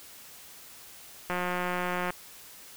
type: click train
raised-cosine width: 0.5 ms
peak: -16 dBFS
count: 145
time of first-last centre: 1.3-2.104 s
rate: 179 Hz
effects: white hiss -49 dBFS RMS until 2.76 s